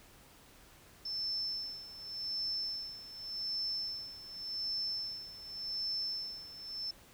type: tone with tremolo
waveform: sine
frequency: 5300 Hz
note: E8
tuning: 9 cents sharp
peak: -33 dBFS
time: 1.05-6.91 s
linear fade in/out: 5 ms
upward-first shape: sine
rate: 0.87 Hz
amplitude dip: 80%
effects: pink hiss -59 dBFS RMS until 7.13 s